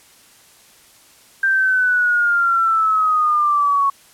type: linear sweep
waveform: sine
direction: down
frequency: 1579 to 1104 Hz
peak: -13 dBFS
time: 1.43-3.9 s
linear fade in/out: 5 ms
effects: white hiss -49 dBFS RMS until 4.13 s + low-pass 12000 Hz 12 dB/octave